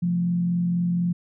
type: tone with frequency modulation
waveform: sine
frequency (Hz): 174.7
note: F3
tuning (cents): +1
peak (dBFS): -20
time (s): 0.02-1.13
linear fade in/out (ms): 10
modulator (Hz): 44.1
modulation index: 0.33
effects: none